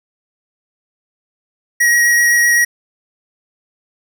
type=tone with vibrato; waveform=square; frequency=1900 Hz; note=A#6; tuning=33 cents sharp; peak=-10 dBFS; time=1.8-2.65 s; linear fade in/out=10 ms; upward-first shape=triangle; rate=7.8 Hz; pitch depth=12 cents each way; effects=none